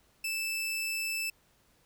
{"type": "tone", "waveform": "sawtooth", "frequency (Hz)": 2637, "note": "E7", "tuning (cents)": 0, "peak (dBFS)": -28, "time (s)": [0.24, 1.3], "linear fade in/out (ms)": 5, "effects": ["pink hiss -67 dBFS RMS until 1.85 s"]}